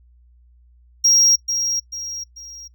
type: tone with echo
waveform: triangle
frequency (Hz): 5620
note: F8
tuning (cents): +10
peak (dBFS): -10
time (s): 1.04-1.36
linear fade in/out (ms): 10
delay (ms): 440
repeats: 3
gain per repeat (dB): -8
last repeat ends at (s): 2.68
effects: noise-tail reverb RT60 0.1 s tail -21 dB re dry + added 60 Hz sine -49 dBFS peak until 2.74 s